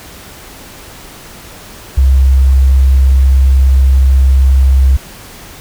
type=tone; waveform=sine; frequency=66.4 Hz; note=C2; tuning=26 cents sharp; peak=-4 dBFS; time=1.97-4.97 s; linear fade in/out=10 ms; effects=pink hiss -33 dBFS RMS until 5.6 s